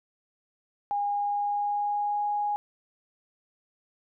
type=tone with pitch glide; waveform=sine; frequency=815 to 826.9 Hz; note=G#5 to G#5; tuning=-33 to -8 cents; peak=-25 dBFS; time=0.91-2.56 s; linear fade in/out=0 ms; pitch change=+25 cents; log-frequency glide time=1.04-2.25 s; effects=none